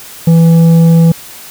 sine tone with tanh clipping, 165.6 Hz, E3, 8 cents sharp, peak -4 dBFS, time 0.27-1.12 s, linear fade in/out 5 ms, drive 7 dB, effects white hiss -31 dBFS RMS until 1.5 s

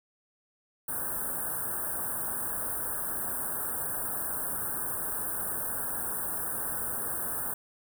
white band-stop noise, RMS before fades -33 dBFS, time 0.88-7.54 s, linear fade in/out 5 ms, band 1700 to 8400 Hz, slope 96 dB/octave, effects none

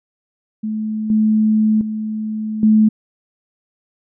sine tone with level steps, 216.3 Hz, A3, 29 cents flat, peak -19 / -11 / -20 / -8 dBFS, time 0.63-2.89 s, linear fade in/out 10 ms, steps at 1.1 / 1.81 / 2.63 s, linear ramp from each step 2 ms, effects none

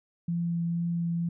sine tone with vibrato, 170 Hz, F3, 46 cents flat, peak -26 dBFS, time 0.28-1.29 s, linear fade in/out 5 ms, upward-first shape triangle, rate 2.1 Hz, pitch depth 11 cents each way, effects none

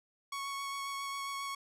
sawtooth tone with vibrato, 1108.7 Hz, C#6, in tune, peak -33 dBFS, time 0.32-1.55 s, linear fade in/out 5 ms, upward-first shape sine, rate 7.4 Hz, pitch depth 12 cents each way, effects low-pass 12000 Hz 12 dB/octave

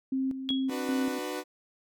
sine tone with tremolo, 264.8 Hz, C4, 21 cents sharp, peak -26 dBFS, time 0.12-1.19 s, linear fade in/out 5 ms, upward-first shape square, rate 2.6 Hz, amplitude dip 60%
sine tone with exponential decay, 3322 Hz, G#7, in tune, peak -25 dBFS, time 0.49-0.73 s, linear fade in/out 0 ms, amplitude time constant 51 ms
sawtooth chord, B minor, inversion first, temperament equal with one note detuned, 298.1 / 370 / 493.9 Hz, D4 / F#4 / B4, +26 / 0 / 0 cents, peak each -33 dBFS, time 0.68-1.44 s, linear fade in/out 50 ms
effects none

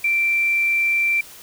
sine tone, 2349 Hz, D7, in tune, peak -16 dBFS, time 0.04-1.21 s, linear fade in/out 5 ms, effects white hiss -42 dBFS RMS until 1.42 s

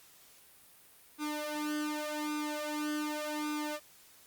sawtooth tone with flanger, 300.6 Hz, D4, 40 cents sharp, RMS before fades -36 dBFS, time 1.18-3.8 s, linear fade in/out 50 ms, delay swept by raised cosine 0.8 to 2.7 ms, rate 0.86 Hz, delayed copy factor +0.85, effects white hiss -59 dBFS RMS until 4.26 s + Opus 48 kbps

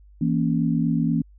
sine chord, A# diminished, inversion second, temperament equal, 164.81 / 233.1 / 277.2 Hz, E3 / A#3 / C#4, 0 / 0 / 0 cents, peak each -22 / -23 / -25 dBFS, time 0.21-1.22 s, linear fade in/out 5 ms, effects added 50 Hz sine -47 dBFS peak until 1.38 s

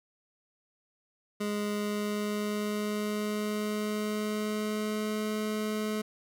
25% pulse tone with pitch glide, 207.7 to 214 Hz, G#3 to A3, 0 to -48 cents, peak -26 dBFS, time 1.4-6.02 s, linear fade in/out 10 ms, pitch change +52 cents, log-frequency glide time 1.74-5.31 s, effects none

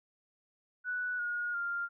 sine tone with pitch steps, 1480 / 1437.9 / 1396.9 Hz, F#6 / F#6 / F6, 0 / -50 / 0 cents, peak -32 dBFS, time 0.84-1.89 s, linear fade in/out 50 ms, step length 350 ms, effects none

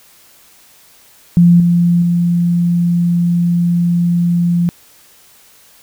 sine tone with level steps, 173 Hz, F3, 16 cents flat, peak -4 / -8 / -10 dBFS, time 1.37-4.69 s, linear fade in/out 0 ms, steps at 1.6 / 2.02 s, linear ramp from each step 2 ms, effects white hiss -46 dBFS RMS until 5.82 s

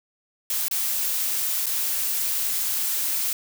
blue noise with dropouts, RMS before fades -25 dBFS, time 0.5-3.33 s, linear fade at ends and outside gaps 2 ms, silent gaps 0.683-0.711 / 1.659-1.665 s, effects none

